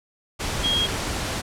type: tone in noise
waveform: sine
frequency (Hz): 3264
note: G#7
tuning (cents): -31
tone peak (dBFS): -20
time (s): 0.63-0.87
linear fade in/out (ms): 20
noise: pink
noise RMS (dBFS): -27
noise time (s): 0.39-1.42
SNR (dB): +4
effects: low-pass 9000 Hz 12 dB/octave